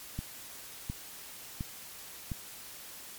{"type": "click train", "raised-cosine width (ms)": 5, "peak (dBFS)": -22, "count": 4, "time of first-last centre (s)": [0.19, 2.318], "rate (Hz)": 1.41, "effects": ["white hiss -47 dBFS RMS until 3.18 s", "MP3 96 kbps"]}